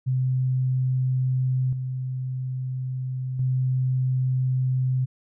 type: tone with tremolo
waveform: sine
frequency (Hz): 129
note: C3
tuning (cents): -24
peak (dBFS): -20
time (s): 0.06-5.06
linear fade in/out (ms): 20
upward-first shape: square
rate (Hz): 0.3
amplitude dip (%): 50
effects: none

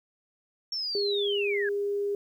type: linear sweep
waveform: sine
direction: down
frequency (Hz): 5500 to 1594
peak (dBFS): -29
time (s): 0.72-1.69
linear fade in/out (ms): 2
type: tone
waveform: sine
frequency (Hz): 405.2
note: G#4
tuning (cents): -43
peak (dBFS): -26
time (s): 0.95-2.15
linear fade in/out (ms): 2
effects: 10-bit

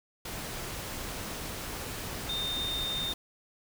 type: tone in noise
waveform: sine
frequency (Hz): 3641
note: A#7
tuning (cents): -41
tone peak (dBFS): -31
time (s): 2.29-3.13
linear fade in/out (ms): 5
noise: pink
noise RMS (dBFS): -38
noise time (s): 0.25-3.14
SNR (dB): +4
effects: none

